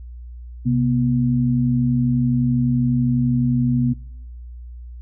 sine tone pair together, 130.72 / 242.6 Hz, C3 / B3, -1 / -31 cents, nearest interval major seventh, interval 1070 cents, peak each -18 / -18 dBFS, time 0.65-3.94 s, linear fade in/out 20 ms, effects noise-tail reverb RT60 0.9 s tail -23 dB re dry + added 60 Hz sine -33 dBFS peak until 5.01 s

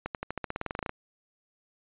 accelerating click train, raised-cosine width 0.5 ms, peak -17 dBFS, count 16, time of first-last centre 0.06-0.894 s, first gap 88 ms, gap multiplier 0.93, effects resampled to 8000 Hz

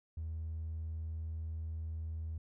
triangle tone, 80.1 Hz, E2, 49 cents flat, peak -34 dBFS, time 0.17-2.38 s, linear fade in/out 5 ms, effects tanh soft clip ceiling -34 dBFS

